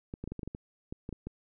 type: clicks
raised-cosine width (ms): 3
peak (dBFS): -25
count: 12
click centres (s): 0.139 / 0.24 / 0.276 / 0.32 / 0.393 / 0.432 / 0.476 / 0.549 / 0.925 / 1.091 / 1.127 / 1.27
effects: none